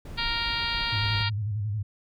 brown noise, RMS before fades -37 dBFS, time 0.05-1.23 s, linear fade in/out 5 ms
harmonic tone, 466.2 Hz, A#4, in tune, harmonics 2 / 3 / 4 / 5 / 6 / 7 / 8 / 9 / 10, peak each -35 / -35 / -35 / -35 / -35 / -35 / -35 / -35 / -35 dBFS, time 0.17-1.3 s, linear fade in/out 20 ms
sine tone with vibrato, 104.7 Hz, G#2, 15 cents sharp, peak -26 dBFS, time 0.92-1.83 s, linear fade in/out 10 ms, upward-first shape square, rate 11 Hz, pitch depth 76 cents each way
effects none

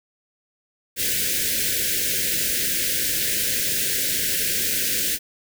white band-stop noise, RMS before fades -23 dBFS, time 0.96-5.19 s, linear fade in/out 50 ms, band 570 to 1500 Hz, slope 96 dB/octave, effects none

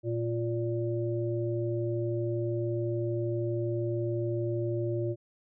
harmonic tone, 116.54 Hz, A#2, in tune, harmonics 1 / 3 / 5, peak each -31 / -31 / -37 dBFS, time 0.03-5.16 s, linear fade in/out 50 ms, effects none

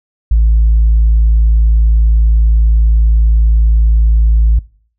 sine tone, 55 Hz, A1, in tune, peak -4 dBFS, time 0.31-4.59 s, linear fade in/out 5 ms, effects noise-tail reverb RT60 0.5 s tail -23 dB re dry + tanh soft clip ceiling -3 dBFS

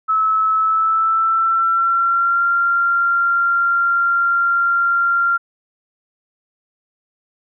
sine tone with pitch glide, 1299 to 1384.2 Hz, E6 to F6, -26 to -16 cents, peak -13 dBFS, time 0.08-5.38 s, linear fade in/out 20 ms, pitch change +110 cents, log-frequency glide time 0.56-2.44 s, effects none

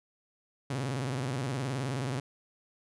sawtooth tone with vibrato, 130.81 Hz, C3, in tune, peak -27 dBFS, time 0.7-2.2 s, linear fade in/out 5 ms, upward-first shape square, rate 19 Hz, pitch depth 120 cents each way, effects resampled to 24000 Hz

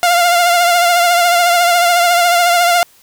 sawtooth tone with vibrato, 698.5 Hz, F5, in tune, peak -5 dBFS, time 0.03-2.83 s, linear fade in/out 0 ms, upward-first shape triangle, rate 14 Hz, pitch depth 47 cents each way, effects white hiss -48 dBFS RMS until 3.02 s

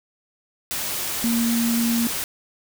sine tone in noise, 232.9 Hz, A#3, 1 cent flat, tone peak -19 dBFS, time 1.24-2.07 s, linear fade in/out 0 ms, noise white, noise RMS -27 dBFS, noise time 0.71-2.24 s, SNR +5 dB, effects none

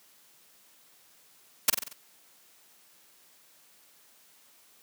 white noise with echo, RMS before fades -19 dBFS, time 1.68-1.7 s, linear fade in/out 5 ms, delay 46 ms, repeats 5, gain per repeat -5 dB, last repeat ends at 1.93 s, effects white hiss -60 dBFS RMS until 4.82 s + high-pass 150 Hz 12 dB/octave

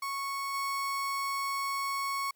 35% pulse tone with level steps, 1105 Hz, C#6, 6 cents flat, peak -31 / -29 dBFS, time 0.02-2.31 s, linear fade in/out 5 ms, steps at 0.53 s, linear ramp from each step 20 ms, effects white hiss -73 dBFS RMS until 2.35 s + high-pass 60 Hz 12 dB/octave

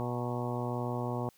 harmonic tone with a mistuned harmonic, 122 Hz, B2, 21 cents flat, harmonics 1 / 2 / 3 / 4 / 5 / 6 / 7 / 8 / 9, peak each -35 / -38 / -40 / -41 / -42 / -43 / -43 / -44 / -45 dBFS, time 0-1.29 s, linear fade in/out 0 ms, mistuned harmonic 8, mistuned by -65 cents, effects white hiss -65 dBFS RMS until 1.37 s

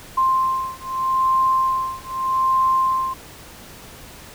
sine beating tone pair, 1049 / 1049.81 Hz, C6 / C6, +4 / +5 cents, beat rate 0.81 Hz, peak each -20 dBFS, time 0.17-3.14 s, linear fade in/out 10 ms, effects pink hiss -41 dBFS RMS until 4.34 s

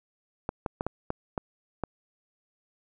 clicks, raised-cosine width 1 ms, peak -15 dBFS, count 7, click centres 0.491 / 0.662 / 0.809 / 0.866 / 1.104 / 1.378 / 1.837 s, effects none

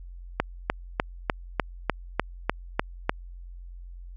click train, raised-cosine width 0.5 ms, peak -6 dBFS, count 10, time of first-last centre 0.4-3.095 s, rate 3.34 Hz, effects added 44 Hz sine -39 dBFS peak until 4.16 s

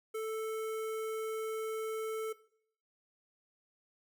square tone with notch filter, 440 Hz, A4, in tune, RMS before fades -37 dBFS, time 0.14-2.33 s, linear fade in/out 10 ms, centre 4400 Hz, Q 0.9, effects noise-tail reverb RT60 0.6 s tail -18 dB re dry

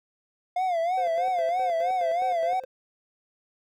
triangle tone with vibrato, 704 Hz, F5, 14 cents sharp, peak -21 dBFS, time 0.56-2.6 s, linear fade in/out 5 ms, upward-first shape sine, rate 3.1 Hz, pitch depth 120 cents each way
triangle tone with tremolo, 520 Hz, C5, 11 cents flat, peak -29 dBFS, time 0.97-2.65 s, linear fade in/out 10 ms, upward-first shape square, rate 4.8 Hz, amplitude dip 70%
effects none

